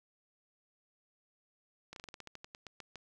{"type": "slowing click train", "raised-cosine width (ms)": 0.2, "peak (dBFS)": -29, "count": 14, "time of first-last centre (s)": [1.93, 2.957], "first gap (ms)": 32, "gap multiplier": 1.14, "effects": ["11-bit"]}